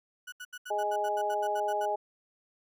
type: tone bursts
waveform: 35% pulse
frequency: 1475 Hz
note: F#6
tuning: 6 cents flat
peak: -38 dBFS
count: 13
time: 0.27-1.859 s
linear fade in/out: 10 ms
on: 53 ms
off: 75 ms
type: harmonic tone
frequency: 207.7 Hz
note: G#3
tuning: in tune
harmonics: 2 / 3 / 4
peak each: -35 / -32 / -30 dBFS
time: 0.7-1.96 s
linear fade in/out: 10 ms
effects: none